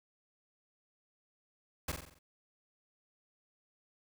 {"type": "noise with echo", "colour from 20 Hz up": "pink", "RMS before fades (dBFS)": -36, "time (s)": [1.88, 1.92], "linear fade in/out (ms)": 5, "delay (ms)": 45, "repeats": 6, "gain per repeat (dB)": -5, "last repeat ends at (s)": 2.19, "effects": []}